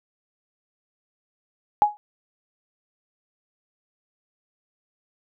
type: tone with exponential decay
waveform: sine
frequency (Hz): 835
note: G#5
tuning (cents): +9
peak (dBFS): -9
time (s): 1.82-1.97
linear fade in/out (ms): 0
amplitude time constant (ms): 32
effects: none